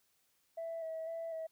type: tone with vibrato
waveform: sine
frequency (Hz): 653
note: E5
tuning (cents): -17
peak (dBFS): -37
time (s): 0.57-1.47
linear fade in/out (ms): 10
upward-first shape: square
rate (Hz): 2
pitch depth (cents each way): 21
effects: tanh soft clip ceiling -35 dBFS + white hiss -75 dBFS RMS until 1.51 s